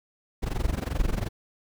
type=noise with amplitude modulation; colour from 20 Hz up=brown; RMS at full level=-23 dBFS; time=0.42-1.29 s; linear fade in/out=20 ms; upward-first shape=sine; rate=22.6 Hz; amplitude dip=90%; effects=none

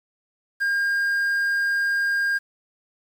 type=tone with quantisation; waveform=triangle; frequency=1611 Hz; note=G6; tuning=47 cents sharp; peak=-18 dBFS; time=0.6-2.39 s; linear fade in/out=20 ms; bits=8; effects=none

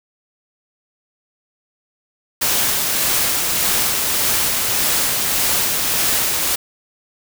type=noise with tremolo; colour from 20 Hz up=white; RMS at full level=-17 dBFS; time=2.41-6.56 s; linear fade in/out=10 ms; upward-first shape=sine; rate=1.7 Hz; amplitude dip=25%; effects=none

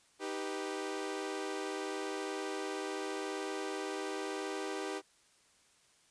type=chord; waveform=sawtooth; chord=Eb augmented; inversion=none; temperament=equal; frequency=311.1 / 392 / 493.9 Hz; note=Eb4 / G4 / B4; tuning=0 / 0 / 0 cents; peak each=-38 / -35 / -40 dBFS; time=0.19-5.02 s; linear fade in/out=50 ms; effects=white hiss -67 dBFS RMS until 6.1 s + resampled to 22050 Hz

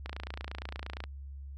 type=click train; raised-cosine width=0.3 ms; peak=-23 dBFS; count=29; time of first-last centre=0.06-1.039 s; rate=28.6 Hz; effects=added 69 Hz sine -41 dBFS peak until 1.57 s

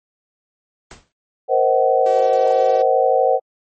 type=noise with exponential decay; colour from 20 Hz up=pink; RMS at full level=-35 dBFS; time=0.91-1.12 s; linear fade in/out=1 ms; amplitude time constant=45 ms
type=chord; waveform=sine; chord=C half-diminished seventh; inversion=third; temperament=just; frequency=470.9 / 523.3 / 627.9 / 753.5 Hz; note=Bb4 / C5 / Eb5 / Gb5; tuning=+18 / 0 / +16 / +31 cents; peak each=-19 / -16 / -21 / -17 dBFS; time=1.48-3.4 s; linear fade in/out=50 ms
type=tone with vibrato; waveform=sawtooth; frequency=382.8 Hz; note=G4; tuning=41 cents flat; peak=-26 dBFS; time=2.06-2.82 s; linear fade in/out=2 ms; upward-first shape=sine; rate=20 Hz; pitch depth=20 cents each way
effects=MP3 32 kbps

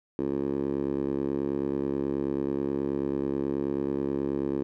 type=tone with band-pass filter; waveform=10% pulse; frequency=69.3 Hz; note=C#2; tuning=in tune; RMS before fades=-29 dBFS; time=0.19-4.63 s; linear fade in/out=0 ms; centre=350 Hz; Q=2.2; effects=none

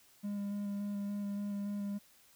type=tone with vibrato; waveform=triangle; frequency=202.8 Hz; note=G#3; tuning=41 cents flat; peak=-33 dBFS; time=0.23-1.99 s; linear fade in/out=20 ms; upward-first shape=square; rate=3.5 Hz; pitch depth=11 cents each way; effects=white hiss -64 dBFS RMS until 2.35 s

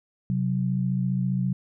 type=tone pair together; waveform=sine; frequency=130.81 / 185.69 Hz; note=C3 / F#3; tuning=0 / +6 cents; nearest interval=tritone; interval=606 cents; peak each=-25 dBFS; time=0.3-1.53 s; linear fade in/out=0 ms; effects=none

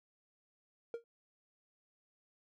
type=tone with exponential decay; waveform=triangle; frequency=466.2 Hz; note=A#4; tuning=in tune; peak=-32 dBFS; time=0.94-1.04 s; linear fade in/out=1 ms; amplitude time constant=21 ms; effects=none

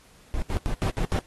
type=noise bursts at uneven times; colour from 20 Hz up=brown; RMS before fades=-25 dBFS; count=6; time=0.34-0.42 / 0.5-0.57 / 0.66-0.74 / 0.82-0.9 / 0.97-1.05 / 1.12-1.19 s; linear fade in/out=0 ms; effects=pink hiss -56 dBFS RMS until 1.26 s + AAC 32 kbps

